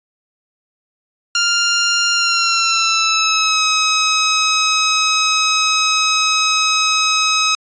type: tone with pitch glide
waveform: 10% pulse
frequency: 1396.9 to 1273.6 Hz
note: F6 to D#6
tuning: 0 to +40 cents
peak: -4 dBFS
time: 1.35-7.55 s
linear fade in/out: 2 ms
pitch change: -160 cents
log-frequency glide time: 2.13-3.62 s
effects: resampled to 16000 Hz